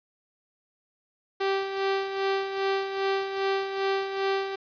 sawtooth tone with tremolo, 389.7 Hz, G4, 10 cents flat, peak -19 dBFS, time 1.4-4.56 s, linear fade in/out 10 ms, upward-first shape sine, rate 2.5 Hz, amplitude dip 60%, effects resampled to 11025 Hz + 8-bit

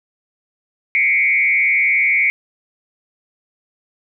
sine tone with frequency modulation, 2217 Hz, C#7, in tune, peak -12 dBFS, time 0.95-2.3 s, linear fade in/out 0 ms, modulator 137 Hz, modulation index 0.99, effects none

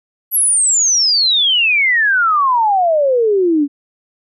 sine exponential sweep, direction down, 11890 to 276.2 Hz, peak -10 dBFS, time 0.31-3.68 s, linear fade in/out 50 ms, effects none

